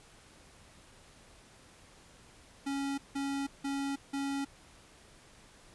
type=tone bursts; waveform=square; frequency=277.2 Hz; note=C#4; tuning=in tune; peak=-33 dBFS; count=4; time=2.66-4.45 s; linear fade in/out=10 ms; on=320 ms; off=170 ms; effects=pink hiss -58 dBFS RMS until 5.74 s + resampled to 24000 Hz